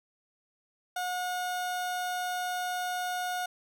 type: tone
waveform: 30% pulse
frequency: 724 Hz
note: F#5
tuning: 38 cents flat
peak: -28 dBFS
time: 0.96-3.46 s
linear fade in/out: 5 ms
effects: none